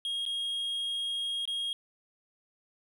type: tone with dropouts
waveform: triangle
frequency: 3263 Hz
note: G#7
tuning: 31 cents flat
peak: -29 dBFS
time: 0.05-1.73 s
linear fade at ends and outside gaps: 1 ms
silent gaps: 0.253-0.262 / 1.454-1.476 s
effects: none